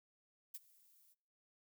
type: noise with ADSR envelope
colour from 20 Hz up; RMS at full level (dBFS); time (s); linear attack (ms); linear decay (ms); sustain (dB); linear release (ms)
violet; -45; 0.54-1.15; 8; 34; -24; 31
effects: noise-tail reverb RT60 0.8 s tail -26 dB re dry